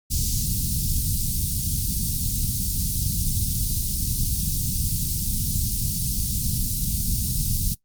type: band-stop noise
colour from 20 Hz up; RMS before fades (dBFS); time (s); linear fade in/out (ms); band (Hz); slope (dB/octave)
pink; -24; 0.1-7.75; 20; 190 to 4900; 24
effects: noise-tail reverb RT60 0.1 s tail -19 dB re dry + Opus 48 kbps